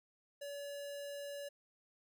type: tone with notch filter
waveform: square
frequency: 570 Hz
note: C#5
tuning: 48 cents sharp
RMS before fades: -45 dBFS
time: 0.41-1.49 s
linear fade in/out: 10 ms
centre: 1200 Hz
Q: 1.3
effects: none